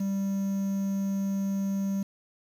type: tone with quantisation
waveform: triangle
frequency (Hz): 196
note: G3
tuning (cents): 0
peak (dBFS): -24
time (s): 0-2.03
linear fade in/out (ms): 5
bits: 8
effects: none